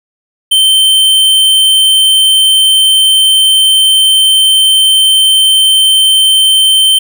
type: tone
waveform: square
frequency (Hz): 3105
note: G7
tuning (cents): -17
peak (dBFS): -5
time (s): 0.51-6.99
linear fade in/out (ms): 10
effects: none